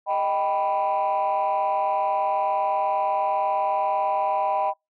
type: chord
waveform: sine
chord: Eb augmented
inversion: none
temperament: equal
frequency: 622.3 / 784 / 987.8 Hz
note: Eb5 / G5 / B5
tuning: 0 / 0 / 0 cents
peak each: -25 / -22 / -24 dBFS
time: 0.06-4.74 s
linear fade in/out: 50 ms
effects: noise-tail reverb RT60 0.2 s tail -26 dB re dry + tanh soft clip ceiling -16 dBFS